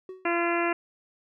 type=tone with exponential decay; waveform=triangle; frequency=374 Hz; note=F#4; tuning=19 cents sharp; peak=-32 dBFS; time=0.09-0.36 s; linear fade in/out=2 ms; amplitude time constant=57 ms
type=harmonic tone; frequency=342.2 Hz; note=F4; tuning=35 cents flat; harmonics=1 / 2 / 3 / 4 / 5 / 6 / 7 / 8; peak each=-27 / -30 / -32 / -33 / -34 / -35 / -35 / -36 dBFS; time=0.25-0.73 s; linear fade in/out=5 ms
effects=none